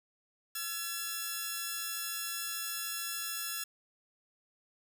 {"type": "tone pair together", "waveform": "5% pulse", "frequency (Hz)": [1349.3, 1700], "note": ["E6", "G#6"], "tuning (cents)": [40, 40], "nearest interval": "major third", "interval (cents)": 400, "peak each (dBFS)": -27, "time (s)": [0.55, 3.64], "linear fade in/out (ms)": 5, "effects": []}